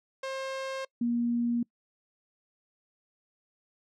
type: tone pair in turn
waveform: sawtooth / sine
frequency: 533 / 237.4 Hz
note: C5 / A#3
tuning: +32 / +32 cents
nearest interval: octave + major second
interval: 1400 cents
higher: first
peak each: -29 / -25 dBFS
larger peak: second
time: 0.23-0.85 / 1.01-1.63 s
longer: neither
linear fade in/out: 5 ms
effects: noise-tail reverb RT60 0.1 s tail -25 dB re dry + low-pass 6000 Hz 12 dB/octave